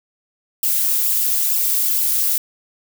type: noise with flanger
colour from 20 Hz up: violet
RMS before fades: -18 dBFS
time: 0.63-2.38 s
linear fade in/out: 2 ms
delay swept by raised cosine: 0.46 to 5.06 ms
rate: 2.2 Hz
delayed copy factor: -1
effects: none